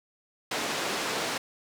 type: band-pass noise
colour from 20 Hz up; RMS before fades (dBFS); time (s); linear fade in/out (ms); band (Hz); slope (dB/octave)
pink; -31; 0.51-1.38; 5; 320 to 6800; 12
effects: none

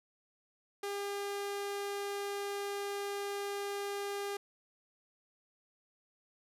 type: tone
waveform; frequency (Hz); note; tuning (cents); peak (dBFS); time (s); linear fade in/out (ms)
sawtooth; 402.5; G4; +46; -32; 0.83-4.37; 5
effects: resampled to 32000 Hz

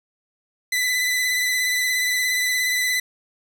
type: tone with vibrato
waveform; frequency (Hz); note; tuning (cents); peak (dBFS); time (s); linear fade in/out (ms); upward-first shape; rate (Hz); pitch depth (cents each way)
sawtooth; 2000; B6; +21; -16; 0.72-3; 5; sine; 17; 26
effects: none

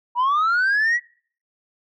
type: linear sweep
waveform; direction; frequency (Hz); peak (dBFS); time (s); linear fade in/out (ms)
sine; up; 944 to 1962; -14; 0.15-1; 50
effects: noise-tail reverb RT60 0.5 s tail -26 dB re dry + tanh soft clip ceiling -15 dBFS

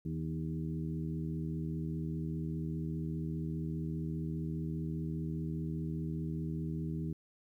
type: harmonic tone with a mistuned harmonic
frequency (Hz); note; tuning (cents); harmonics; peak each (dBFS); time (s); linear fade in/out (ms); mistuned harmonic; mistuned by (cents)
80; D#2; +49; 1 / 2 / 3 / 4 / 5; -43 / -36 / -43 / -43 / -50; 0.05-7.13; 5; 4; -27
effects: 12-bit

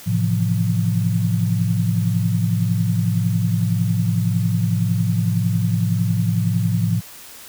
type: chord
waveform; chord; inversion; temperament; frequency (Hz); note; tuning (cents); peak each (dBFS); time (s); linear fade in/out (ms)
sine; F major seventh; first; just; 109.13 / 130.96 / 163.7 / 174.61; A2 / C3 / E3 / F3; -14 / +2 / -12 / 0; -19 / -25 / -25 / -21; 0.06-7.01; 20
effects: white hiss -40 dBFS RMS until 7.48 s

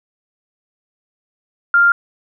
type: tone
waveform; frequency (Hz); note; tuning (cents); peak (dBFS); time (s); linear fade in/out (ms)
sine; 1396.9; F6; 0; -8; 1.74-1.92; 2
effects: none

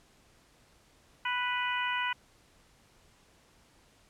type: harmonic tone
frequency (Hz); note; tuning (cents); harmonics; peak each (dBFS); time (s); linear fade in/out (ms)
493.9; B4; 0; 2 / 3 / 4 / 5 / 6; -33 / -35 / -36 / -37 / -38; 1.25-2.13; 5
effects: pink hiss -63 dBFS RMS until 4.09 s + low-pass 10000 Hz 12 dB/octave

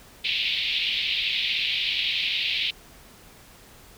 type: band-pass noise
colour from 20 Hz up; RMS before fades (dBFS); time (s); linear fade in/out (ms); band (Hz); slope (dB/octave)
white; -26; 0.24-2.71; 10; 2300 to 3900; 48
effects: pink hiss -50 dBFS RMS until 3.97 s

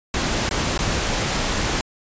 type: noise with dropouts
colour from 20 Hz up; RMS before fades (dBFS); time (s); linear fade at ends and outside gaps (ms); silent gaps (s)
pink; -22; 0.14-1.81; 1; 0.491-0.51 / 0.777-0.79
effects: resampled to 16000 Hz

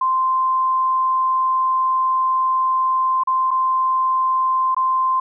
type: tone with dropouts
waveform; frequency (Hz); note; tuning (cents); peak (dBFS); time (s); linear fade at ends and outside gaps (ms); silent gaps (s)
sine; 1042; C6; -7; -15; 0.01-5.2; 5; 3.236-3.272 / 3.508-3.512 / 4.747-4.765
effects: none

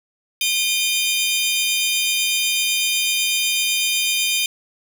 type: tone cluster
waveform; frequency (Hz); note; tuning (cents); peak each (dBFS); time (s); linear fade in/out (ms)
sawtooth; 2430 / 3110 / 3649; D#7 / G7 / A#7; -42 / -14 / -38; -18 / -20 / -20; 0.41-4.46; 2
effects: none

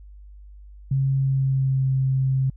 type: tone with pitch glide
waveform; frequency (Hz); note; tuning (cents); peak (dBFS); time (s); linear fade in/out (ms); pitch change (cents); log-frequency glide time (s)
sine; 135.4 to 132.77; C#3 to C3; -40 to +26; -18; 0.91-2.5; 5; -34; 1.14-1.9
effects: added 50 Hz sine -41 dBFS peak until 2.56 s

